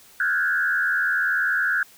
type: tone with frequency modulation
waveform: sine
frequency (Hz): 1552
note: G6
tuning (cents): -18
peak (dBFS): -19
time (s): 0.2-1.83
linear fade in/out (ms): 2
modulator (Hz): 80.7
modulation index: 1.6
effects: white hiss -51 dBFS RMS until 1.97 s